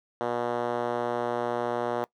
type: tone with band-pass filter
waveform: 5% pulse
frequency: 120.3 Hz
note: B2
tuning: 45 cents flat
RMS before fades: -29 dBFS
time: 0.21-2.04 s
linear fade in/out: 0 ms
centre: 520 Hz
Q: 1.1
effects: noise-tail reverb RT60 0.1 s tail -22 dB re dry